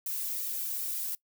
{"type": "noise with flanger", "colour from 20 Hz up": "violet", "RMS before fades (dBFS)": -34, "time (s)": [0.06, 1.15], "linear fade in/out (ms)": 2, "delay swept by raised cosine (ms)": [1.6, 2.6], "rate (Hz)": 2.6, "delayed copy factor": 0.8, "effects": ["noise-tail reverb RT60 0.1 s tail -22 dB re dry"]}